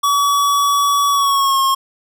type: tone with pitch glide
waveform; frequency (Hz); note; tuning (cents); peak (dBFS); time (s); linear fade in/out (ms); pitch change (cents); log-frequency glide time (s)
square; 1137 to 1079.4; C#6 to C#6; +44 to -46; -13; 0.03-1.75; 10; -90; 1.09-1.6
effects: none